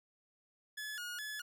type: tone with vibrato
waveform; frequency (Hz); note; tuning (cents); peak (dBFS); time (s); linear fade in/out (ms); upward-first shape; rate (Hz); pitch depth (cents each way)
sawtooth; 1570; G6; +2; -37; 0.77-1.42; 10; square; 2.4; 150
effects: none